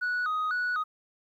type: tone with vibrato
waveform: sine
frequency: 1357 Hz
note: E6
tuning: 50 cents sharp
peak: -24 dBFS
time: 0.01-0.84 s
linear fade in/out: 20 ms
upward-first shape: square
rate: 2 Hz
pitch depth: 140 cents each way
effects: tanh soft clip ceiling -25 dBFS + 11-bit